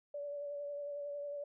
sine tone with vibrato, 576 Hz, D5, 34 cents flat, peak -39 dBFS, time 0.14-1.44 s, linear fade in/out 5 ms, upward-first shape sine, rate 11 Hz, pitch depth 21 cents each way, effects none

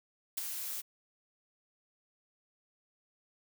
blue noise with ADSR envelope, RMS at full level -32 dBFS, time 0.37-0.82 s, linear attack 10 ms, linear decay 11 ms, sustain -7 dB, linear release 21 ms, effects none

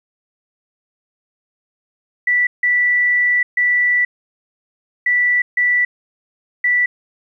sine tone bursts at uneven times, 1965 Hz, B6, 9 cents flat, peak -12 dBFS, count 6, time 2.27-2.47 / 2.63-3.43 / 3.57-4.05 / 5.06-5.42 / 5.57-5.85 / 6.64-6.86 s, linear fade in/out 5 ms, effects 9-bit

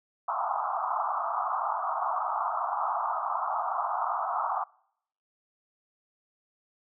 white band-pass noise, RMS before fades -30 dBFS, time 0.28-4.64 s, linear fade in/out 5 ms, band 670 to 1300 Hz, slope 96 dB/octave, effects noise-tail reverb RT60 0.7 s tail -25 dB re dry

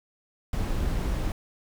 brown noise, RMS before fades -27 dBFS, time 0.53-1.32 s, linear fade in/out 2 ms, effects none

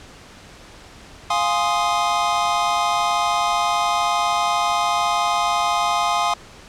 square chord, F minor seventh, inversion none, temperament equal, 698.5 / 830.6 / 1046.5 / 1244.5 Hz, F5 / Ab5 / C6 / Eb6, 0 / 0 / 0 / 0 cents, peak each -24 dBFS, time 1.3-6.34 s, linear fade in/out 5 ms, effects pink hiss -43 dBFS RMS until 6.68 s + low-pass 7000 Hz 12 dB/octave

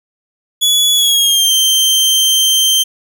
sawtooth tone with pitch glide, 3400 to 3136 Hz, G#7 to G7, +40 to 0 cents, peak -6 dBFS, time 0.61-2.84 s, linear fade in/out 20 ms, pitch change -140 cents, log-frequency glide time 0.95-1.52 s, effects none

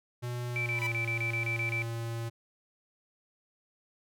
square tone with pitch glide, 121.8 to 115.56 Hz, B2 to A#2, -24 to -15 cents, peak -34 dBFS, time 0.22-2.3 s, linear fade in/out 20 ms, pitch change -91 cents, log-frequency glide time 0.5-0.95 s
sine tone bursts, 2330 Hz, D7, 14 cents flat, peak -30 dBFS, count 10, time 0.56-1.821 s, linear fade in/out 0 ms, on 100 ms, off 29 ms
sawtooth tone with exponential growth, 987.8 Hz, B5, in tune, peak -30 dBFS, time 0.61-0.87 s, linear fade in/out 5 ms, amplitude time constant 55 ms
effects none

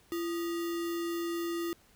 sine tone with sample-and-hold, 339.5 Hz, F4, 49 cents flat, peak -31 dBFS, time 0.12-1.73 s, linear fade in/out 0 ms, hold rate 1575 Hz, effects pink hiss -63 dBFS RMS until 1.95 s

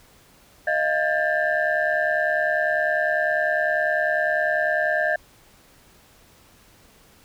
sine tone cluster, 620 / 690 / 1608 / 1760 Hz, D#5 / F5 / G6 / A6, -6 / -21 / +44 / 0 cents, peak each -23 / -26 / -24 / -25 dBFS, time 0.67-5.16 s, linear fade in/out 5 ms, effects tanh soft clip ceiling -10 dBFS + pink hiss -54 dBFS RMS until 7.24 s

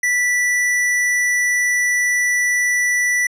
sine tone with hard clipping, 1967 Hz, B6, 7 cents flat, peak -16 dBFS, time 0.03-3.27 s, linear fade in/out 5 ms, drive 17 dB, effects low-pass 12000 Hz 12 dB/octave

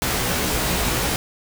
pink noise with comb filter, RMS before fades -22 dBFS, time 0.02-1.16 s, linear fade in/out 0 ms, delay 16 ms, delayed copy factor +0.75, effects none

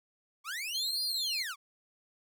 sawtooth linear two-way sweep, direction up then down, 1068 to 4910 to 1068 Hz, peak -32 dBFS, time 0.44-1.56 s, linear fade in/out 50 ms, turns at 1.03 s
sine tone, 4186 Hz, C8, in tune, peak -32 dBFS, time 0.74-1.43 s, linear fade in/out 10 ms
effects none

